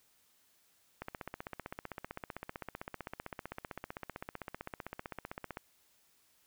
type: click train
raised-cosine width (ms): 0.5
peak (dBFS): -25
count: 72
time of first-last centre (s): 1.02-5.571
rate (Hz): 15.6
effects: white hiss -70 dBFS RMS until 6.46 s

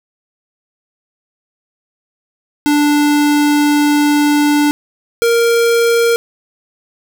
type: tone pair in turn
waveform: square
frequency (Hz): 293.7 / 466.2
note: D4 / A#4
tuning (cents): 0 / 0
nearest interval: minor sixth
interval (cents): 800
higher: second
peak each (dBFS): -10 / -10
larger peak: neither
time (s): 2.66-4.71 / 5.22-6.16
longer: first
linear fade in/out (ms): 0
effects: none

